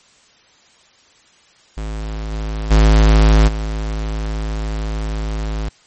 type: tone with level steps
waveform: square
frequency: 53.3 Hz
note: G#1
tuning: 46 cents sharp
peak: -23 / -21 / -8 / -20 dBFS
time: 1.77-5.69 s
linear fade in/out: 5 ms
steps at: 2.31 / 2.7 / 3.47 s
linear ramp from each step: 20 ms
effects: white hiss -51 dBFS RMS until 5.86 s + MP3 32 kbps